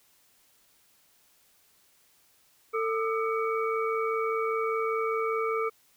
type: tone cluster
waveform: sine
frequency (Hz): 447.7 / 1205 / 1310 / 2258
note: A4 / D6 / E6 / C#7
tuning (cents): +30 / +44 / -11 / +31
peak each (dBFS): -28 / -32 / -34 / -37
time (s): 2.73-5.7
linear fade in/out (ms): 20
effects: white hiss -64 dBFS RMS until 5.96 s